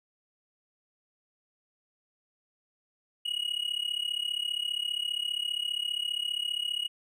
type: tone with amplitude modulation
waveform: triangle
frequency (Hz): 2898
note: F#7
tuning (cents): -37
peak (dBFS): -24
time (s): 3.25-6.88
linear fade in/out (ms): 10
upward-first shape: sine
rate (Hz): 35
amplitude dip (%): 90
effects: none